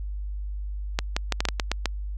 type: clicks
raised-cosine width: 0.2 ms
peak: -6 dBFS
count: 9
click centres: 0.989 / 1.165 / 1.323 / 1.405 / 1.453 / 1.487 / 1.598 / 1.716 / 1.857 s
effects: added 50 Hz sine -29 dBFS peak until 2.17 s